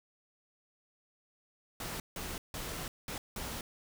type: noise bursts at uneven times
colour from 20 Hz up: pink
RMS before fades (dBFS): -40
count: 5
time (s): 1.8-2 / 2.16-2.38 / 2.54-2.88 / 3.08-3.18 / 3.36-3.61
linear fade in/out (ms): 2
effects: none